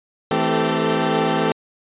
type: tone cluster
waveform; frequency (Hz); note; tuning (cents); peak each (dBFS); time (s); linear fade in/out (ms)
20% pulse; 162.6 / 219.5 / 260.4 / 390 / 442.3; E3 / A3 / C4 / G4 / A4; -23 / -4 / -8 / -9 / +9; -19; 0.31-1.52; 2
effects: resampled to 8000 Hz